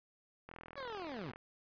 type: click train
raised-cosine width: 0.5 ms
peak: -34 dBFS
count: 37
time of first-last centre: 0.49-1.36 s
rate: 41.4 Hz
type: linear sweep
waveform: 20% pulse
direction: down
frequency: 578 to 102.5 Hz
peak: -37 dBFS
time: 0.76-1.32 s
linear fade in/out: 20 ms
effects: resampled to 11025 Hz